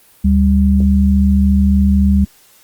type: tone pair together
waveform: sine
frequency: 74.02 / 197.6 Hz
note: D2 / G3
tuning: +14 / +14 cents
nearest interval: octave + perfect fourth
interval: 1700 cents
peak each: -11 dBFS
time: 0.24-2.25 s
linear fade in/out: 10 ms
effects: white hiss -48 dBFS RMS until 2.63 s + Opus 32 kbps